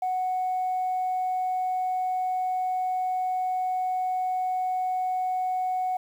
sine tone, 740 Hz, F#5, in tune, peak -23 dBFS, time 0.02-5.97 s, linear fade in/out 5 ms, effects tanh soft clip ceiling -21 dBFS + 9-bit

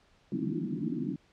white band-pass noise, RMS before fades -33 dBFS, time 0.32-1.16 s, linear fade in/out 2 ms, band 140 to 340 Hz, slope 96 dB/octave, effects pink hiss -65 dBFS RMS until 1.32 s + low-pass 5000 Hz 12 dB/octave

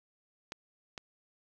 clicks, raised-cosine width 0.2 ms, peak -22 / -23 dBFS, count 2, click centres 0.521 / 0.978 s, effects none

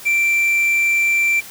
triangle tone with quantisation, 2349 Hz, D7, in tune, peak -12 dBFS, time 0.05-1.41 s, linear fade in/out 20 ms, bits 7, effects white hiss -37 dBFS RMS until 1.5 s

